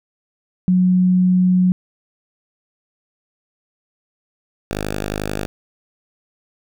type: tone pair in turn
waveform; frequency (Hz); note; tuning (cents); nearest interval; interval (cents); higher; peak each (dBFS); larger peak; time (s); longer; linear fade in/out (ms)
sine / 5% pulse; 182.7 / 51.27; F#3 / G#1; -22 / -22; octave + minor seventh; 2200; first; -11; neither; 0.68-1.72 / 4.71-5.46; first; 0
effects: none